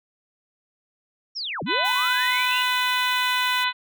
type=linear two-way sweep; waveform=sine; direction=down then up; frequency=5720 to 130.81 to 2980 Hz; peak=-27 dBFS; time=1.35-2.64 s; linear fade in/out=20 ms; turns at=1.63 s
type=harmonic tone; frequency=500 Hz; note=B4; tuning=21 cents sharp; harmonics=2 / 3 / 4 / 5 / 6 / 7 / 8; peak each=-25 / -27 / -28 / -29 / -30 / -30 / -31 dBFS; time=1.66-3.73 s; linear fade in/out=50 ms
type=high-pass noise; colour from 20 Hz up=white; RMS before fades=-38 dBFS; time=1.84-3.65 s; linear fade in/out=20 ms; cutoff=5000 Hz; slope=48 dB/octave
effects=none